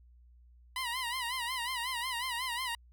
15% pulse tone with vibrato, 987.8 Hz, B5, in tune, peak -27 dBFS, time 0.76-2.75 s, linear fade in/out 2 ms, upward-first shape sine, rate 5.5 Hz, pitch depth 110 cents each way, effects added 60 Hz sine -56 dBFS peak until 2.92 s

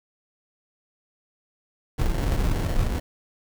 brown noise with sample-and-hold, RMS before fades -23 dBFS, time 1.98-3 s, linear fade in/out 10 ms, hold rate 1225 Hz, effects none

